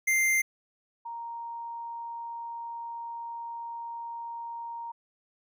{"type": "tone pair in turn", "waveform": ["square", "sine"], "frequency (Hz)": [2093, 932.3], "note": ["C7", "A#5"], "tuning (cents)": [0, 0], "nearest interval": "octave + major second", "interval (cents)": 1400, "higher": "first", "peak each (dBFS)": [-23, -35], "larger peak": "first", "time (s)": [[0.07, 0.42], [1.05, 4.92]], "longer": "second", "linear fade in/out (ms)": 10, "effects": []}